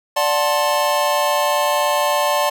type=chord; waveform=square; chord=D dominant seventh; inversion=none; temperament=just; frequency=587.3 / 734.2 / 881 / 1057.2 Hz; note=D5 / F#5 / A5 / C6; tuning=0 / -14 / +2 / +18 cents; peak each=-20 / -25 / -22 / -22 dBFS; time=0.16-2.5 s; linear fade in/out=10 ms; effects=none